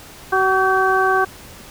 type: harmonic tone with a mistuned harmonic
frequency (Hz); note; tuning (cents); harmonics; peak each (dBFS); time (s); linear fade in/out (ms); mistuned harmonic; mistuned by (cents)
378.7; F#4; +40; 1 / 2 / 3 / 4; -19 / -19 / -19 / -19; 0.32-1.25; 10; 4; +36
effects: pink hiss -40 dBFS RMS until 1.7 s